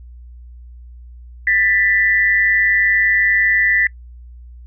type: tone pair together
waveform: sine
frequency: 1775 / 1977.1 Hz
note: A6 / B6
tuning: +15 / +1 cents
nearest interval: major second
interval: 186 cents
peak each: -16 / -14 dBFS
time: 1.47-3.87 s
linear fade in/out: 2 ms
effects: noise-tail reverb RT60 0.1 s tail -24 dB re dry + added 60 Hz sine -35 dBFS peak until 4.66 s